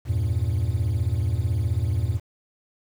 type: chord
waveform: triangle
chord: E diminished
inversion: none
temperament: equal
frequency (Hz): 82.41 / 98 / 116.54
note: E2 / G2 / Bb2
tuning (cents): 0 / 0 / 0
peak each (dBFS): -23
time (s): 0.05-2.2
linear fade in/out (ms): 50
effects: tanh soft clip ceiling -12 dBFS + 8-bit